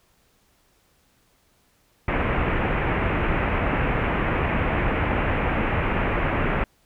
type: low-pass noise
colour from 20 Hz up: pink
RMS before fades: -23 dBFS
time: 2.08-6.64 s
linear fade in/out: 2 ms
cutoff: 2600 Hz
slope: 48 dB/octave
effects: pink hiss -63 dBFS RMS until 6.85 s